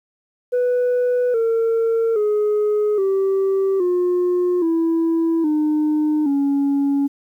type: tone with pitch steps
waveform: sine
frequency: 493.9 / 455.5 / 420.1 / 387.5 / 357.4 / 329.6 / 304 / 280.4 Hz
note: B4 / A#4 / G#4 / G4 / F4 / E4 / D#4 / C#4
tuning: 0 / -40 / +20 / -20 / +40 / 0 / -40 / +20 cents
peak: -13 dBFS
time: 0.52-7.08 s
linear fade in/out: 20 ms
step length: 820 ms
effects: tanh soft clip ceiling -14 dBFS + 9-bit